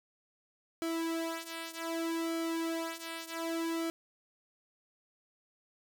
sawtooth tone with flanger, 329.6 Hz, E4, in tune, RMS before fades -36 dBFS, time 0.82-3.9 s, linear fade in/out 0 ms, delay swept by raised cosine 1.1 to 3.2 ms, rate 0.65 Hz, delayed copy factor -0.8, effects none

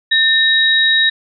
sine tone pair together, 1800 / 3814 Hz, A6 / A#7, +39 / +39 cents, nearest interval octave + minor second, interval 1300 cents, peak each -13 / -12 dBFS, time 0.11-1.1 s, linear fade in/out 10 ms, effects none

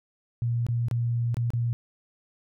sine tone with dropouts, 118.4 Hz, A#2, 27 cents sharp, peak -23 dBFS, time 0.42-1.73 s, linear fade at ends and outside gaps 0 ms, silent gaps 0.666-0.686 / 0.884-0.912 / 1.344-1.369 / 1.504-1.535 s, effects none

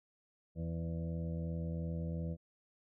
harmonic tone with a mistuned harmonic, 82.8 Hz, E2, 8 cents sharp, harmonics 1 / 2 / 3 / 4 / 6 / 7 / 8, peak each -40 / -38 / -52 / -51 / -49 / -52 / -61 dBFS, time 0.55-2.37 s, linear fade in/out 50 ms, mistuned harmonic 7, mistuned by +15 cents, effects none

